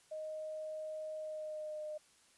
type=tone with pitch glide; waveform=sine; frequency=622.3 to 610.2 Hz; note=D#5 to D#5; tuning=0 to -34 cents; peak=-40 dBFS; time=0.11-1.98 s; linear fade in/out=10 ms; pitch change=-34 cents; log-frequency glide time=1.16-1.83 s; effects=white hiss -67 dBFS RMS until 2.37 s + resampled to 24000 Hz